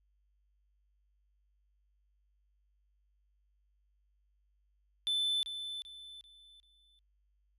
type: tone with echo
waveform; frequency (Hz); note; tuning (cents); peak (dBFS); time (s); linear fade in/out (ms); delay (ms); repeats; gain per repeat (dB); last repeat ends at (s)
triangle; 3520; A7; 0; -28; 5.07-5.43; 0; 390; 4; -9; 6.99
effects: added 50 Hz sine -70 dBFS peak until 7.58 s + resampled to 32000 Hz